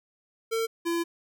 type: tone pair in turn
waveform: square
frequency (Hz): 452.3 / 338.6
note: A4 / E4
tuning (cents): +48 / +46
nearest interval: perfect fourth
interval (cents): 502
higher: first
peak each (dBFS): -26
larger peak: neither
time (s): 0.51-0.67 / 0.85-1.04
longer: second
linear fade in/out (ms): 20
effects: none